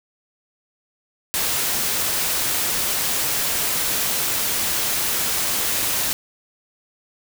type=noise; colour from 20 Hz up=white; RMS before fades=-22 dBFS; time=1.34-6.13 s; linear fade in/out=0 ms; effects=none